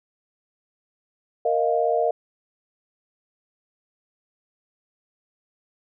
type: chord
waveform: sine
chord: Bb suspended fourth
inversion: none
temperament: equal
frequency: 466.2 / 622.3 / 698.5 Hz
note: Bb4 / Eb5 / F5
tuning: 0 / 0 / 0 cents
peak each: -23 dBFS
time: 1.45-2.11 s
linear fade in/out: 5 ms
effects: none